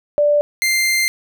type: tone pair in turn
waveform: sine / sawtooth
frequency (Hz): 587.3 / 2093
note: D5 / C7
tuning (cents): 0 / 0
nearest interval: octave + minor seventh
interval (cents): 2200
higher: second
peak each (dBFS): -11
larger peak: neither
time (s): 0.18-0.41 / 0.62-1.08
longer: second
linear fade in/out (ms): 0
effects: none